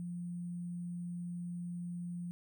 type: tone with sample-and-hold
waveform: sine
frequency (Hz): 174.61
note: F3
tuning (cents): 0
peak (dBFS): -38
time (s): 0-2.31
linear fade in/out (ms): 0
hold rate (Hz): 8820
effects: none